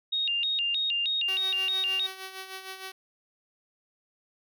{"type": "tone with vibrato", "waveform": "sine", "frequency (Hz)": 3234, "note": "G#7", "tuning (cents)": -47, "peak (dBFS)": -25, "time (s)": [0.12, 2.07], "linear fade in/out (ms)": 10, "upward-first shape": "square", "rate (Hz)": 3.2, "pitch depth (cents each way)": 250}
{"type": "tone with tremolo", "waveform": "5% pulse", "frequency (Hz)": 380, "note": "F#4", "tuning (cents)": 46, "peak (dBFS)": -25, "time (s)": [1.28, 2.92], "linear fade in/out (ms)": 5, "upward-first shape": "sine", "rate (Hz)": 6.5, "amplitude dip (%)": 60}
{"effects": []}